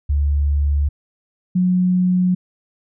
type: tone pair in turn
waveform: sine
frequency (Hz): 72 / 181.86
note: D2 / F#3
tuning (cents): -34 / -30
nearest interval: octave + major third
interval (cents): 1604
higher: second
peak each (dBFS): -14 / -13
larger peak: second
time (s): 0.09-0.89 / 1.55-2.35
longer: neither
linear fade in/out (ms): 10
effects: none